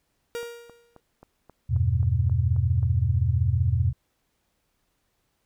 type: tone with exponential decay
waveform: 45% pulse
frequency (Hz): 471.4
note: A#4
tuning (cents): +19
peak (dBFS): -28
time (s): 0.35-1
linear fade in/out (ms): 0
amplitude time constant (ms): 140
type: click train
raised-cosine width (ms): 1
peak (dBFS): -33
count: 10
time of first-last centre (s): 0.43-2.83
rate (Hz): 3.75
type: chord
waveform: sine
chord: E minor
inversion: none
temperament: equal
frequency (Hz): 82.41 / 98 / 123.47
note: E2 / G2 / B2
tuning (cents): 0 / 0 / 0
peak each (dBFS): -24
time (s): 1.69-3.93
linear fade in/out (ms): 20
effects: pink hiss -73 dBFS RMS until 5.45 s